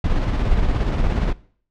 brown noise with tremolo, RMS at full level -17 dBFS, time 0.04-1.33 s, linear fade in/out 5 ms, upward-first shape square, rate 17 Hz, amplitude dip 35%, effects noise-tail reverb RT60 0.5 s tail -20 dB re dry + low-pass 4000 Hz 12 dB/octave

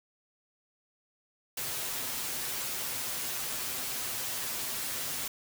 white noise with comb filter, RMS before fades -35 dBFS, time 1.57-5.28 s, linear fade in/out 5 ms, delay 7.9 ms, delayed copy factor +0.6, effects none

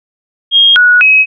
sine tone with pitch steps, 3246 / 1463 / 2550 Hz, G#7 / F#6 / D#7, -40 / -20 / +42 cents, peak -3 dBFS, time 0.51-1.26 s, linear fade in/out 50 ms, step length 250 ms, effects none

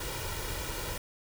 pink noise with comb filter, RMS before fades -36 dBFS, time 0-0.98 s, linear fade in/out 5 ms, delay 2.1 ms, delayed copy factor +0.6, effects none

